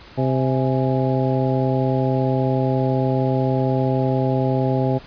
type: harmonic tone with a mistuned harmonic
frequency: 130.8 Hz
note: C3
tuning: in tune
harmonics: 1 / 2 / 3 / 4 / 5 / 6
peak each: -20 / -23 / -25 / -26 / -27 / -28 dBFS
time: 0.17-4.99 s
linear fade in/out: 20 ms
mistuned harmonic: 6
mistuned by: +94 cents
effects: pink hiss -43 dBFS RMS until 5.06 s + resampled to 11025 Hz